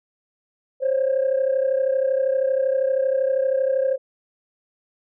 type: tone pair together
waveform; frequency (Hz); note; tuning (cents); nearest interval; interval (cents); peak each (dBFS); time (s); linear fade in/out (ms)
sine; 525.3 / 558; C5 / C#5; +7 / +11; minor second; 104; -18 / -22; 0.8-3.98; 50
effects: tanh soft clip ceiling -13 dBFS